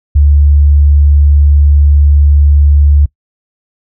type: tone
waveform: sine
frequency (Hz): 72.4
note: D2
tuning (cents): -24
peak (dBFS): -3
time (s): 0.15-3.06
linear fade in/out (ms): 10
effects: noise-tail reverb RT60 0.1 s tail -22 dB re dry